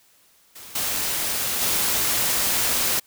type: noise with level steps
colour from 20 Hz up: white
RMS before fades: -41 / -25 / -22 dBFS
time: 0.55-3 s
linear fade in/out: 10 ms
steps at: 0.75 / 1.61 s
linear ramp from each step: 5 ms
effects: white hiss -58 dBFS RMS until 3.06 s